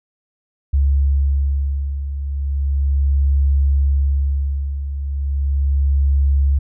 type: beating tone pair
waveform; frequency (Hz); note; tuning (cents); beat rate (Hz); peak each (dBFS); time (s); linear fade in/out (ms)
sine; 69.2 / 69.56; C#2 / C#2; -2 / +7; 0.36; -21 / -15; 0.73-6.59; 10
effects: none